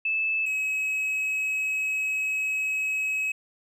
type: tone pair in turn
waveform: sine / triangle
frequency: 2620 / 2559 Hz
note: E7 / D#7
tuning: -11 / +48 cents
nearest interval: unison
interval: 41 cents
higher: first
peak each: -23 dBFS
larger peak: neither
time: 0.05-0.46 / 0.46-3.32 s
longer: second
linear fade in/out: 5 ms
effects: none